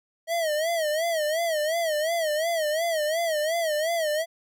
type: tone with vibrato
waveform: square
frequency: 638 Hz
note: D#5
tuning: 43 cents sharp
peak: -24 dBFS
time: 0.27-4.26 s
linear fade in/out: 50 ms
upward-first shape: sine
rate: 2.8 Hz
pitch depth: 120 cents each way
effects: none